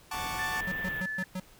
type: chord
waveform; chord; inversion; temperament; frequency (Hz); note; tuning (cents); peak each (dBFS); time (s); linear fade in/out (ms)
sawtooth; D major seventh; first; equal; 740 / 880 / 1108.7 / 1174.7; F#5 / A5 / C#6 / D6; 0 / 0 / 0 / 0; -36 / -33 / -36 / -36; 0.11-0.61; 5
type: band-stop noise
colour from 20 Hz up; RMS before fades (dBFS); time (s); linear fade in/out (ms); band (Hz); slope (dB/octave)
pink; -42; 0.13-1.02; 5; 3600 to 13000; 96
type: tone with pitch glide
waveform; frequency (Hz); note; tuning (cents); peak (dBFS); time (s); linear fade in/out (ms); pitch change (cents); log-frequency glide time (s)
sine; 1767 to 1736.6; A6 to A6; +7 to -23; -32; 0.39-1.24; 2; -30; 0.88-0.97
type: tone bursts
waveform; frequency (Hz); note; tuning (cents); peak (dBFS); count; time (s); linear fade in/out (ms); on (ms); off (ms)
square; 185; F#3; 0; -33; 5; 0.67-1.4; 5; 50; 120
effects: pink hiss -57 dBFS RMS until 1.59 s